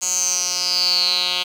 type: tone with band-pass filter sweep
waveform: 10% pulse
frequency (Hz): 180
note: F#3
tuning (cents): -47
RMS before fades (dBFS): -20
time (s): 0.01-1.44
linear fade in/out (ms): 20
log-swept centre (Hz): 7000 to 3500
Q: 9.8
effects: 7-bit